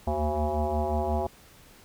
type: tone with frequency modulation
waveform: sine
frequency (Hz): 377.8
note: F#4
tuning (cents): +36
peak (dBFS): -24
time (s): 0.07-1.27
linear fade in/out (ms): 5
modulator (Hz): 150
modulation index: 3.2
effects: pink hiss -54 dBFS RMS until 1.84 s